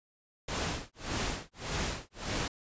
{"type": "noise with tremolo", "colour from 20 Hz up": "pink", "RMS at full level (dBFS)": -32, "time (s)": [0.48, 2.48], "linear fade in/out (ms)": 5, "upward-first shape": "sine", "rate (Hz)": 1.7, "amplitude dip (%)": 100, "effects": ["resampled to 16000 Hz"]}